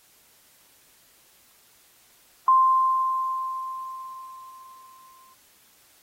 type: tone with exponential decay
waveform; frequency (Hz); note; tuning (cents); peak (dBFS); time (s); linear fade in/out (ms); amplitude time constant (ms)
sine; 1046.5; C6; 0; -13; 2.48-5.34; 2; 620
effects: white hiss -58 dBFS RMS until 6.02 s + AAC 48 kbps